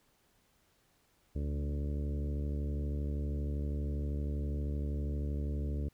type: harmonic tone with a mistuned harmonic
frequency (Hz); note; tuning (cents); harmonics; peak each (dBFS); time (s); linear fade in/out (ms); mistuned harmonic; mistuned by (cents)
72.6; D2; -19; 1 / 2 / 3 / 4 / 5 / 6 / 7 / 8; -33 / -41 / -44 / -45 / -51 / -49 / -55 / -55; 1.35-5.89; 10; 2; -21
effects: pink hiss -71 dBFS RMS until 5.93 s